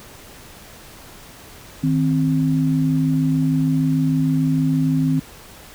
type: tone pair together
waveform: sine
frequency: 156.2 / 262.7 Hz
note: D#3 / C4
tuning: +7 / +7 cents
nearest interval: major sixth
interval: 900 cents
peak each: -18 dBFS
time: 1.83-5.2 s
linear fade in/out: 10 ms
effects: pink hiss -42 dBFS RMS until 5.74 s